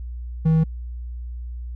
triangle tone, 160 Hz, D#3, 49 cents sharp, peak -12 dBFS, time 0.45-0.64 s, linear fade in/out 10 ms, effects added 60 Hz sine -29 dBFS peak until 1.75 s

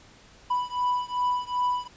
triangle beating tone pair, 987.8 / 990.4 Hz, B5 / B5, 0 / +5 cents, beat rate 2.6 Hz, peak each -25 / -26 dBFS, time 0.5-1.88 s, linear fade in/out 10 ms, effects pink hiss -53 dBFS RMS until 1.96 s + resampled to 16000 Hz

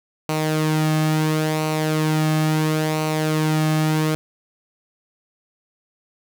sawtooth tone with flanger, 155.56 Hz, D#3, in tune, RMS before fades -20 dBFS, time 0.29-4.15 s, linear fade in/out 0 ms, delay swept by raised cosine 0.58 to 2.08 ms, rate 0.73 Hz, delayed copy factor -0.5, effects none

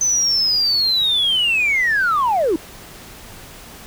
sine linear sweep, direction down, 6160 to 293.7 Hz, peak -13 dBFS, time 0.01-2.56 s, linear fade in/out 2 ms, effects tanh soft clip ceiling -11 dBFS + pink hiss -39 dBFS RMS until 3.86 s

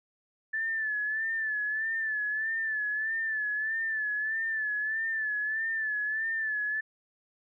sine tone with vibrato, 1748 Hz, A6, 12 cents flat, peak -28 dBFS, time 0.53-6.81 s, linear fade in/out 10 ms, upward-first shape sine, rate 1.6 Hz, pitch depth 57 cents each way, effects none

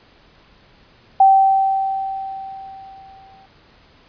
sine tone with exponential decay, 775 Hz, G5, 20 cents flat, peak -6 dBFS, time 1.2-3.46 s, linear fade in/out 5 ms, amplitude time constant 490 ms, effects pink hiss -51 dBFS RMS until 4.08 s + resampled to 11025 Hz

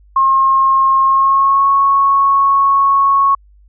sine tone with pitch glide, 1073 to 1103.2 Hz, C6 to C#6, +43 to -9 cents, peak -8 dBFS, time 0.16-3.35 s, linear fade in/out 5 ms, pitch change +48 cents, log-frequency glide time 1.04-1.68 s, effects added 50 Hz sine -43 dBFS peak until 3.68 s

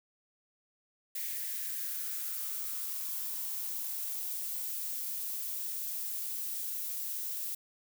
violet noise with high-pass filter sweep, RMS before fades -37 dBFS, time 1.15-7.55 s, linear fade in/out 5 ms, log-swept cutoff 2000 to 220 Hz, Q 4.2, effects none

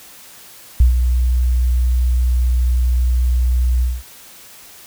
sine tone with ADSR envelope, 61.6 Hz, B1, 4 cents flat, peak -5 dBFS, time 0.8-4.03 s, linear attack 4 ms, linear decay 120 ms, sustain -7 dB, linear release 210 ms, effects white hiss -41 dBFS RMS until 4.86 s

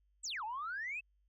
sine exponential two-way sweep, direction down then up, 8510 to 830.6 to 2681 Hz, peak -37 dBFS, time 0.23-1.01 s, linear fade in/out 20 ms, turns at 0.44 s, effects tanh soft clip ceiling -33 dBFS + added 50 Hz sine -70 dBFS peak until 1.28 s

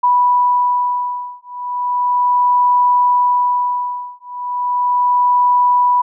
sine beating tone pair, 984 / 984.36 Hz, B5 / B5, -7 / -6 cents, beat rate 0.36 Hz, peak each -15 dBFS, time 0.03-6.02 s, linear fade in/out 10 ms, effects none

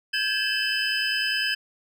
triangle tone cluster, 1583 / 1693 / 2624 / 3051 / 5030 Hz, G6 / G#6 / E7 / G7 / D#8, +17 / +33 / -9 / -48 / +18 cents, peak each -28 dBFS, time 0.13-1.55 s, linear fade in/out 10 ms, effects none

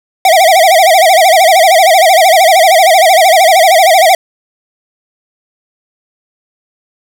square tone with vibrato, 702 Hz, F5, 9 cents sharp, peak -4 dBFS, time 0.25-4.15 s, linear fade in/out 2 ms, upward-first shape sine, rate 13 Hz, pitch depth 190 cents each way, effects none

